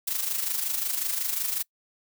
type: noise with amplitude modulation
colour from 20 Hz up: blue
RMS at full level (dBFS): -26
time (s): 0.07-1.63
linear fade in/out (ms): 10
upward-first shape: sine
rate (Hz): 25.5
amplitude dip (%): 60
effects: noise-tail reverb RT60 0.1 s tail -25 dB re dry